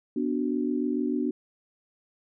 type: chord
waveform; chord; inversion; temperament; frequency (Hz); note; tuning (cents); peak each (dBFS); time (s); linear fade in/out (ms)
sine; B minor; none; equal with one note detuned; 246.9 / 293.7 / 371.5; B3 / D4 / F#4; 0 / 0 / +7; -28 / -28 / -32; 0.16-1.31; 5
effects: none